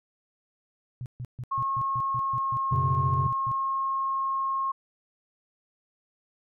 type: tone bursts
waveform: sine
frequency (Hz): 124.4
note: B2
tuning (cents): +13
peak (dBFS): -32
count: 14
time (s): 1.01-3.516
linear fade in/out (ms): 0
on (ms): 49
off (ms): 140
type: tone with pitch glide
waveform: sine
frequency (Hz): 1085 to 1078.1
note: C#6 to C#6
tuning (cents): -37 to -49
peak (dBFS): -25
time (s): 1.51-4.72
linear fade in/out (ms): 10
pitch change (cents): -12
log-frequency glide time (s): 2.19-2.56
type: chord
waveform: triangle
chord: F# suspended fourth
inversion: none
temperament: equal with one note detuned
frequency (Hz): 92.5 / 123.9 / 138.59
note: F#2 / B2 / C#3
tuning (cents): 0 / +6 / 0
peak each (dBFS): -28 / -27 / -25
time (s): 2.72-3.27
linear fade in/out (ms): 5
effects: none

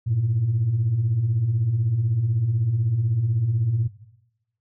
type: beating tone pair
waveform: sine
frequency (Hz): 100 / 116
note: G2 / A#2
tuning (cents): +35 / -8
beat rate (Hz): 16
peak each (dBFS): -26 / -19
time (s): 0.06-3.88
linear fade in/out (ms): 20
effects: noise-tail reverb RT60 0.9 s tail -17 dB re dry + tanh soft clip ceiling -14 dBFS

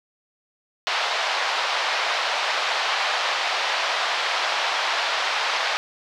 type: band-pass noise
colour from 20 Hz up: pink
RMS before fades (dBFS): -24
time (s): 0.87-5.77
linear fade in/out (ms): 0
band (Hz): 670 to 4700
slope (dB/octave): 24
effects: none

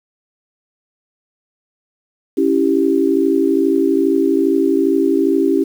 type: chord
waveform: sine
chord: C# diminished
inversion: none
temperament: equal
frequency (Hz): 277.2 / 329.6 / 392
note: C#4 / E4 / G4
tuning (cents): 0 / 0 / 0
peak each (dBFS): -16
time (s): 2.37-5.64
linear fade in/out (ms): 10
effects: 7-bit

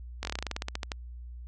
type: slowing click train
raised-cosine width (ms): 0.2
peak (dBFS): -15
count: 16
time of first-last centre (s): 0.23-0.918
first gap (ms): 20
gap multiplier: 1.11
effects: added 60 Hz sine -40 dBFS peak until 1.47 s + resampled to 24000 Hz

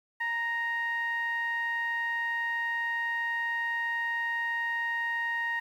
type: tone with low-pass filter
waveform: sawtooth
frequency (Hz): 932.3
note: A#5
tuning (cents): 0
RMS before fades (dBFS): -31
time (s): 0.2-5.6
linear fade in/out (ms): 10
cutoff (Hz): 2000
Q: 7.5
effects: 10-bit

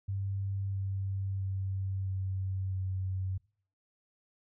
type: tone with pitch steps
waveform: sine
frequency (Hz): 98 / 97.04 / 96.09 / 95.16 / 94.23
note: G2 / G2 / G2 / F#2 / F#2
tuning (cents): 0 / -17 / -34 / +49 / +32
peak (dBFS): -31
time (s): 0.08-3.38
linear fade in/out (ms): 10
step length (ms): 660
effects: noise-tail reverb RT60 0.5 s tail -24 dB re dry

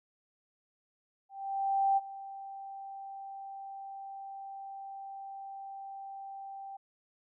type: tone with ADSR envelope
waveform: sine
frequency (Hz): 784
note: G5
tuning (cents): 0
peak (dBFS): -23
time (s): 1.29-6.77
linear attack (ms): 680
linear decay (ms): 29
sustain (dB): -18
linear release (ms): 8
effects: none

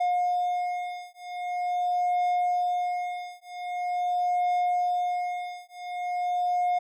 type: beating tone pair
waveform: triangle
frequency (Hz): 715 / 715.44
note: F5 / F5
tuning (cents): +41 / +42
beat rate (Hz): 0.44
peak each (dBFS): -26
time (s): 0-6.79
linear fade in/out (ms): 10
effects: none

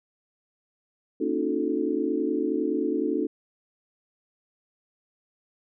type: tone cluster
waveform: sine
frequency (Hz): 235.5 / 279.5 / 309.1 / 361.3 / 436.4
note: A#3 / C#4 / D#4 / F#4 / A4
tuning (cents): +18 / +14 / -11 / -41 / -14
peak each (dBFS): -34 / -29 / -28 / -30 / -30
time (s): 1.2-3.27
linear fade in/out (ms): 10
effects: none

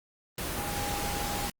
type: tone in noise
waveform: sine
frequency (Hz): 815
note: G#5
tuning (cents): -33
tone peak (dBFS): -36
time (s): 0.57-1.47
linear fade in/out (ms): 2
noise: pink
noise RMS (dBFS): -33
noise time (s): 0.38-1.5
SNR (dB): -6
effects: Opus 24 kbps

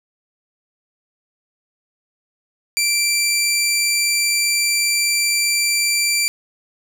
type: tone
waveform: 15% pulse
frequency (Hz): 2349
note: D7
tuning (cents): 0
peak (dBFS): -9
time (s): 2.77-6.28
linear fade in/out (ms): 0
effects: none

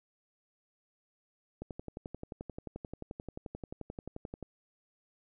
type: click train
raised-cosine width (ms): 2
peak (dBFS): -27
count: 33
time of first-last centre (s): 1.62-4.427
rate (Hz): 11.4
effects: none

